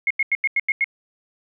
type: tone bursts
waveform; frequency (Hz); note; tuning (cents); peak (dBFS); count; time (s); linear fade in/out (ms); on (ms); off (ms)
sine; 2160; C#7; -45; -16; 7; 0.07-0.843; 2; 35; 88
effects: none